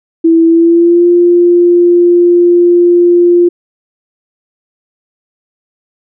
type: tone with pitch glide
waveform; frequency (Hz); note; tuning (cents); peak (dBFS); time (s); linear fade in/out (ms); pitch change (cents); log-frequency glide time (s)
sine; 329.6 to 349.2; E4 to F4; 0 to 0; -3; 0.24-3.49; 10; +100; 0.46-1.07
effects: none